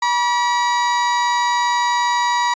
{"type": "tone pair together", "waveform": "35% pulse", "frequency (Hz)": [965, 1147.6], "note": ["B5", "D6"], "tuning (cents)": [-40, -40], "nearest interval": "minor third", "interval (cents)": 300, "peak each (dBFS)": [-14, -25], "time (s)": [0.02, 2.54], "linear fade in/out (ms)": 5, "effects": ["resampled to 16000 Hz"]}